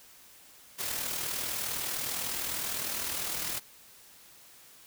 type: noise with amplitude modulation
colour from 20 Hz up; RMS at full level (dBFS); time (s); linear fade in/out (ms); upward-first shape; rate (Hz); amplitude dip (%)
white; -32; 0.78-3.6; 20; sine; 39.8; 45
effects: white hiss -55 dBFS RMS until 4.86 s